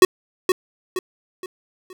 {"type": "tone with echo", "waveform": "square", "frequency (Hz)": 370, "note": "F#4", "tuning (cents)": 0, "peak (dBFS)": -6, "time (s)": [0.02, 0.05], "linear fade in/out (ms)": 2, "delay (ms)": 470, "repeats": 4, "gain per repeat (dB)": -8, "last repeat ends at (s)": 1.93, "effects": []}